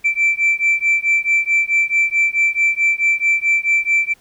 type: beating tone pair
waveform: sine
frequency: 2334 / 2338.6 Hz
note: D7 / D7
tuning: -11 / -8 cents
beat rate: 4.6 Hz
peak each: -15 dBFS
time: 0.04-4.14 s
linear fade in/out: 20 ms
effects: tanh soft clip ceiling -9 dBFS + pink hiss -54 dBFS RMS until 4.2 s